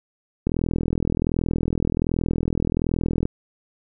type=click train; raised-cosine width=3 ms; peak=-9 dBFS; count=116; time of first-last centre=0.47-3.255 s; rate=41.3 Hz; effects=none